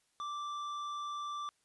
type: tone with hard clipping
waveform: sine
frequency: 1173 Hz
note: D6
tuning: 2 cents flat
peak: -39 dBFS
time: 0.2-1.49 s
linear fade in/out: 0 ms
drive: 8 dB
effects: white hiss -75 dBFS RMS until 1.64 s + resampled to 24000 Hz